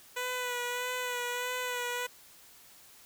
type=tone with vibrato; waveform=10% pulse; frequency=494 Hz; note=B4; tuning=in tune; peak=-24 dBFS; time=0.16-2.07 s; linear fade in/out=10 ms; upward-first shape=sine; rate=1.6 Hz; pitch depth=28 cents each way; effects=white hiss -56 dBFS RMS until 3.05 s